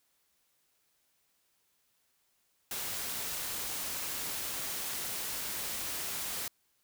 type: noise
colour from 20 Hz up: white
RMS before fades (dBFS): -37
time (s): 2.71-6.48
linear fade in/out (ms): 2
effects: white hiss -74 dBFS RMS until 6.83 s